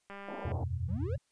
click train, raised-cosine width 0.5 ms, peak -31 dBFS, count 84, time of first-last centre 0.1-0.517 s, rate 199 Hz
white band-pass noise, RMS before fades -42 dBFS, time 0.28-0.64 s, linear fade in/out 5 ms, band 180 to 890 Hz, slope 48 dB/octave
sine chord, E suspended second, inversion none, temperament just, 82.41 / 92.71 / 123.61 Hz, E2 / F#2 / B2, 0 / +4 / +2 cents, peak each -36 / -36 / -37 dBFS, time 0.45-1.18 s, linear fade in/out 5 ms
triangle exponential sweep, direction up, 155.56 to 590 Hz, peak -35 dBFS, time 0.88-1.16 s, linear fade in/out 10 ms
effects white hiss -75 dBFS RMS until 1.31 s + resampled to 22050 Hz

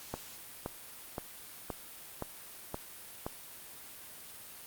click train, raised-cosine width 1 ms, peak -21 dBFS, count 7, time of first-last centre 0.14-3.265 s, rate 1.92 Hz, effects white hiss -49 dBFS RMS until 4.66 s + Opus 48 kbps

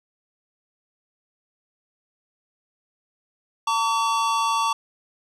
square tone pair together, 904.7 / 1138 Hz, A5 / C#6, +48 / +45 cents, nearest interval major third, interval 397 cents, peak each -24 / -23 dBFS, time 3.67-4.73 s, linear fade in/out 5 ms, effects low-pass 8000 Hz 12 dB/octave

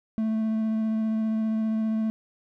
triangle tone with vibrato, 220 Hz, A3, in tune, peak -21 dBFS, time 0.18-2.1 s, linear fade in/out 0 ms, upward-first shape sine, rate 15 Hz, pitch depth 11 cents each way, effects none

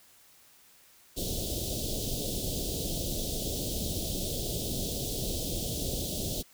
pink band-stop noise, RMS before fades -33 dBFS, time 1.16-6.43 s, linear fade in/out 20 ms, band 650 to 3200 Hz, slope 48 dB/octave, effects white hiss -59 dBFS RMS until 6.53 s

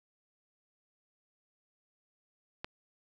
click, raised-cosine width 0.3 ms, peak -21 dBFS, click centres 2.645 s, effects none

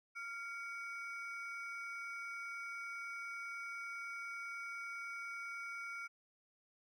triangle ring-modulated tone, 1822 Hz, A#6, 40 cents flat, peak -38 dBFS, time 0.15-6.08 s, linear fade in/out 20 ms, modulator 433 Hz, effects none

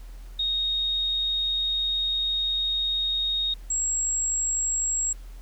sine tone pair in turn, 3729 / 7624 Hz, A#7 / A#8, 0 / +38 cents, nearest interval octave, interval 1238 cents, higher second, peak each -23 dBFS, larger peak neither, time 0.39-3.54 / 3.7-5.13 s, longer first, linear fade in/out 5 ms, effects added 41 Hz sine -38 dBFS peak until 5.41 s + pink hiss -56 dBFS RMS until 5.41 s

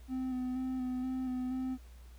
triangle tone with vibrato, 255.8 Hz, C4, 39 cents flat, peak -31 dBFS, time 0.08-1.78 s, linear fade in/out 50 ms, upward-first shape square, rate 2.1 Hz, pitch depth 19 cents each way, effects added 60 Hz sine -50 dBFS peak until 2.18 s + pink hiss -64 dBFS RMS until 2.18 s

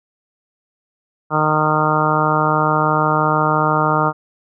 harmonic tone, 153.8 Hz, D#3, 20 cents flat, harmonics 1 / 2 / 3 / 4 / 5 / 6 / 7 / 8 / 9, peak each -21 / -24 / -24 / -23 / -23 / -21 / -24 / -19 / -23 dBFS, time 1.3-4.13 s, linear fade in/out 50 ms, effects none

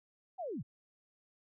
sine linear sweep, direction down, 791 to 86 Hz, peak -37 dBFS, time 0.38-0.63 s, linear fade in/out 20 ms, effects none

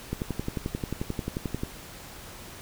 click train, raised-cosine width 3 ms, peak -16 dBFS, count 18, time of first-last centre 0.13-1.634 s, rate 11.3 Hz, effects pink hiss -44 dBFS RMS until 2.61 s

